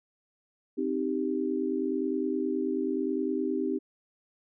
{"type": "chord", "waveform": "sine", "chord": "C minor", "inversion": "none", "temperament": "equal", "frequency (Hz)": [261.6, 311.1, 392], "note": ["C4", "Eb4", "G4"], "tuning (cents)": [0, 0, 0], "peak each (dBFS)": -31, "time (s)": [0.77, 3.79], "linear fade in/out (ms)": 20, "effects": []}